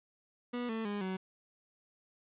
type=tone with pitch steps; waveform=30% pulse; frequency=243.7 / 223.5 / 204.9 / 187.92 Hz; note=B3 / A3 / G#3 / F#3; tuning=-23 / +27 / -23 / +27 cents; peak=-32 dBFS; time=0.53-1.17 s; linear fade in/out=10 ms; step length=160 ms; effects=resampled to 8000 Hz + 10-bit